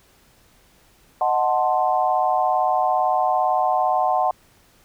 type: chord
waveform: sine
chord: D# diminished seventh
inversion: none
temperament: equal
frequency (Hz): 622.3 / 740 / 880 / 1046.5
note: D#5 / F#5 / A5 / C6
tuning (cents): 0 / 0 / 0 / 0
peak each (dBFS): -25 / -19 / -24 / -25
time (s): 1.21-4.31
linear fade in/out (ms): 2
effects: pink hiss -56 dBFS RMS until 4.84 s